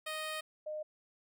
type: tone pair in turn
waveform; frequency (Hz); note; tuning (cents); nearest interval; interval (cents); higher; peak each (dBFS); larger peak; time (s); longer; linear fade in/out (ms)
10% pulse / sine; 622.3 / 612; D#5 / D#5; 0 / -29; unison; 29; first; -29 / -37; first; 0.06-0.41 / 0.66-0.83; first; 10
effects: none